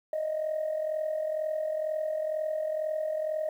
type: tone with amplitude modulation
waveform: sine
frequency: 622.3 Hz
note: D#5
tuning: in tune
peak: -24 dBFS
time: 0.13-3.49 s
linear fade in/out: 2 ms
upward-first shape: sine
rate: 42.1 Hz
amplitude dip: 65%
effects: tanh soft clip ceiling -23 dBFS + 10-bit